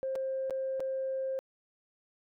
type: tone with dropouts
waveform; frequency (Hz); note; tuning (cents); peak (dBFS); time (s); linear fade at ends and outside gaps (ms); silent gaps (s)
sine; 530; C5; +22; -30; 0.03-1.39; 0; 0.154-0.158 / 0.498-0.507 / 0.797-0.804
effects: tanh soft clip ceiling -26 dBFS